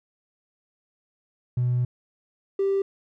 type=tone pair in turn; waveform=triangle; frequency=123.47 / 392 Hz; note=B2 / G4; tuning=0 / 0 cents; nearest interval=octave + minor sixth; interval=2000 cents; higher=second; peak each=-17 dBFS; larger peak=neither; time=1.57-1.85 / 2.59-2.82 s; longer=first; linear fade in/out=5 ms; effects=tanh soft clip ceiling -17 dBFS